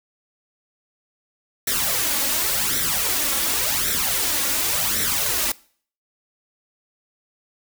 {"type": "noise with flanger", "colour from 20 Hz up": "white", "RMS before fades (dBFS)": -22, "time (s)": [1.67, 5.52], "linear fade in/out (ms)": 5, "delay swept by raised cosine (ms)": [0.52, 3.62], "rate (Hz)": 0.9, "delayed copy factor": 0.7, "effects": ["noise-tail reverb RT60 0.5 s tail -22 dB re dry"]}